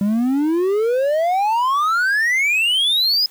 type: exponential sweep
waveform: triangle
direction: up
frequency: 196 to 5100 Hz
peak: -13 dBFS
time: 0.01-3.26 s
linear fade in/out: 2 ms
effects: white hiss -48 dBFS RMS until 3.3 s